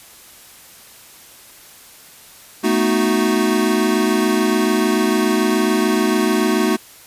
square chord, B dominant seventh, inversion third, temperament equal, 220 / 246.9 / 311.1 / 370 Hz, A3 / B3 / D#4 / F#4, 0 / 0 / 0 / 0 cents, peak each -20 / -23 / -21 / -20 dBFS, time 2.63-6.77 s, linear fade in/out 20 ms, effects white hiss -43 dBFS RMS until 7.06 s + resampled to 32000 Hz

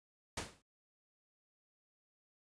pink noise with exponential decay, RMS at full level -35 dBFS, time 0.37-0.62 s, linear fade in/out 5 ms, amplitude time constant 53 ms, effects high-pass 60 Hz 12 dB/octave + resampled to 22050 Hz

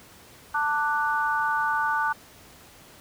sine chord, D major, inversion second, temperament equal with one note detuned, 888.2 / 1174.7 / 1480 Hz, A5 / D6 / F#6, +16 / 0 / 0 cents, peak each -26 / -28 / -26 dBFS, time 0.54-2.13 s, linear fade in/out 10 ms, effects pink hiss -50 dBFS RMS until 3 s + high-pass 60 Hz 12 dB/octave

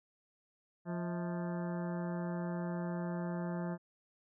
harmonic tone with a mistuned harmonic, 174.61 Hz, F3, in tune, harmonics 1 / 2 / 3 / 4 / 5 / 6 / 7 / 8 / 9 / 10, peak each -36 / -44 / -48 / -46 / -49 / -55 / -55 / -57 / -55 / -58 dBFS, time 0.85-3.78 s, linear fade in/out 50 ms, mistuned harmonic 4, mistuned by -120 cents, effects none

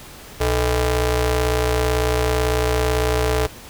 sawtooth ring-modulated tone, 186 Hz, F#3, 9 cents sharp, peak -10 dBFS, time 0.4-3.47 s, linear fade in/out 10 ms, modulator 250 Hz, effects pink hiss -40 dBFS RMS until 3.69 s

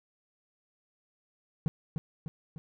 triangle tone with echo, 157.4 Hz, D#3, 20 cents sharp, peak -22 dBFS, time 1.66-1.68 s, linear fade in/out 0 ms, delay 300 ms, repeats 3, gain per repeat -5 dB, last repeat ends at 2.58 s, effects none

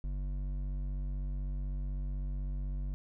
sine tone with hard clipping, 47.98 Hz, G1, 36 cents flat, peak -35 dBFS, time 0.04-2.94 s, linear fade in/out 0 ms, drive 9 dB, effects none

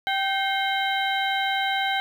harmonic tone with a mistuned harmonic, 778 Hz, G5, 13 cents flat, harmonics 1 / 2 / 3 / 4 / 5, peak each -25 / -28 / -30 / -31 / -32 dBFS, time 0.07-2 s, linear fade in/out 0 ms, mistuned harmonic 3, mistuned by -150 cents, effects 8-bit

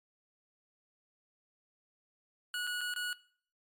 25% pulse tone with dropouts, 1460 Hz, F#6, 24 cents flat, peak -31 dBFS, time 2.54-3.13 s, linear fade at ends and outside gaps 1 ms, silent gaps 2.669-2.673 / 2.809-2.813 / 2.939-2.961 s, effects noise-tail reverb RT60 0.5 s tail -19 dB re dry + MP3 96 kbps

